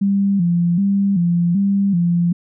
sine tone with vibrato, 185 Hz, F#3, in tune, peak -13 dBFS, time 0.01-2.33 s, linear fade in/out 10 ms, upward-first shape square, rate 1.3 Hz, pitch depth 120 cents each way, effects none

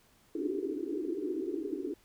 pink band-pass noise, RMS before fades -35 dBFS, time 0.35-1.94 s, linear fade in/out 5 ms, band 280 to 420 Hz, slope 96 dB/octave, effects pink hiss -65 dBFS RMS until 2.04 s

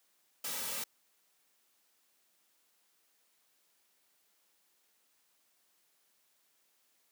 white noise with comb filter, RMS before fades -38 dBFS, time 0.44-0.84 s, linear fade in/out 5 ms, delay 2.8 ms, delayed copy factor -0.7, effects white hiss -73 dBFS RMS until 7.11 s + high-pass 200 Hz 12 dB/octave

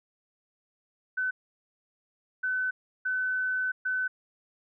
sine tone bursts at uneven times, 1512 Hz, F#6, 37 cents sharp, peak -26 dBFS, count 4, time 1.17-1.31 / 2.43-2.71 / 3.05-3.72 / 3.85-4.08 s, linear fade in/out 10 ms, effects none

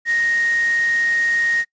sine tone in noise, 1866 Hz, A#6, 1 cent sharp, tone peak -16 dBFS, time 0.05-1.65 s, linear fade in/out 50 ms, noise white, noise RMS -33 dBFS, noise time 0.05-1.65 s, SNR +14 dB, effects noise-tail reverb RT60 0.1 s tail -23 dB re dry + resampled to 16000 Hz

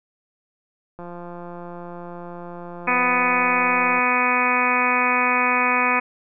click train, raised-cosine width 1 ms, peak -23 dBFS, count 523, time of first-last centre 0.99-3.99 s, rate 174 Hz
harmonic tone, 248.7 Hz, B3, 12 cents sharp, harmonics 1 / 2 / 3 / 4 / 5 / 6 / 7 / 8 / 9 / 10, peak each -28 / -29 / -28 / -23 / -24 / -31 / -27 / -31 / -24 / -24 dBFS, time 2.87-6 s, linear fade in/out 10 ms
effects none

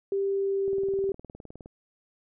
sine tone with pitch glide, 393.9 to 391 Hz, G4 to G4, +8 to -4 cents, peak -24 dBFS, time 0.12-1.12 s, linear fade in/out 2 ms, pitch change -12 cents, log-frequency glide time 0.25-0.79 s
click train, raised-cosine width 2 ms, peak -30 dBFS, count 20, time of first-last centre 0.68-1.659 s, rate 19.4 Hz
effects none

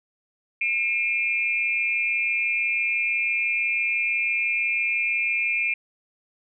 sine tone with amplitude modulation, 2398 Hz, D7, 36 cents sharp, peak -17 dBFS, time 0.61-5.74 s, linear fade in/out 5 ms, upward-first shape sine, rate 226 Hz, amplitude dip 90%, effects none

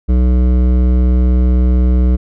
sine tone with hard clipping, 62.1 Hz, B1, 10 cents sharp, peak -10 dBFS, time 0.08-2.17 s, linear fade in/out 20 ms, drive 13 dB, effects none

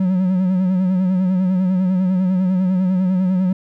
triangle tone with vibrato, 185.3 Hz, F#3, 3 cents sharp, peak -12 dBFS, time 0-3.53 s, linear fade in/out 5 ms, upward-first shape sine, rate 10 Hz, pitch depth 51 cents each way, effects none

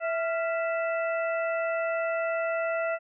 harmonic tone with a mistuned harmonic, 659.3 Hz, E5, in tune, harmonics 1 / 2 / 3 / 4, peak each -27 / -33 / -37 / -39 dBFS, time 0-2.99 s, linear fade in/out 50 ms, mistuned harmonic 2, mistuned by +81 cents, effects none

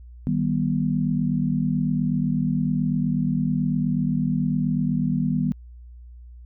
sine chord, Eb augmented, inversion none, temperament just, 155.56 / 194.45 / 243.1 Hz, Eb3 / G3 / B3, 0 / -14 / -27 cents, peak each -24 / -25 / -24 dBFS, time 0.27-5.52 s, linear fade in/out 0 ms, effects added 60 Hz sine -40 dBFS peak until 6.45 s

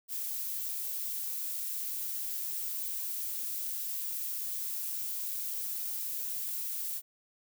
violet noise, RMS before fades -36 dBFS, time 0.08-7.02 s, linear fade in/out 50 ms, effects none

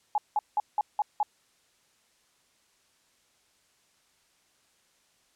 sine tone bursts, 839 Hz, G#5, 17 cents sharp, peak -22 dBFS, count 6, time 0.15-1.23 s, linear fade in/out 2 ms, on 30 ms, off 180 ms, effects white hiss -67 dBFS RMS until 5.35 s + low-pass 9000 Hz 12 dB/octave

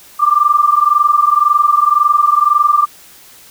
sine tone pair together, 1174.7 / 1196.6 Hz, D6 / D6, 0 / +32 cents, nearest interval unison, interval 32 cents, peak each -11 dBFS, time 0.19-2.86 s, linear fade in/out 20 ms, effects white hiss -41 dBFS RMS until 3.5 s

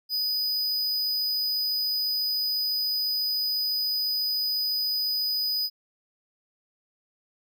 square tone, 4977 Hz, D#8, in tune, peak -25 dBFS, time 0.09-5.7 s, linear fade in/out 50 ms, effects none

